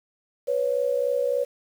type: tone pair together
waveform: sine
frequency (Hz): 493.9 / 557.3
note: B4 / C#5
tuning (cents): 0 / +9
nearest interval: major second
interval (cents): 209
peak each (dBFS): -24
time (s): 0.47-1.45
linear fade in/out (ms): 20
effects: 8-bit